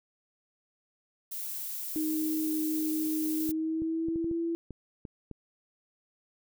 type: noise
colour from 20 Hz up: violet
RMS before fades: -37 dBFS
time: 1.31-3.52 s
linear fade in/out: 10 ms
type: tone with pitch glide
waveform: sine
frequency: 312.1 to 334.5 Hz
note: D#4 to E4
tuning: +5 to +25 cents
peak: -28 dBFS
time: 1.96-4.55 s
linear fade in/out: 0 ms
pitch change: +120 cents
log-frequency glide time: 3.35-4.36 s
type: clicks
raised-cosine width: 3 ms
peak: -28 dBFS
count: 9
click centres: 3.492 / 3.82 / 4.085 / 4.159 / 4.244 / 4.313 / 4.707 / 5.052 / 5.313 s
effects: none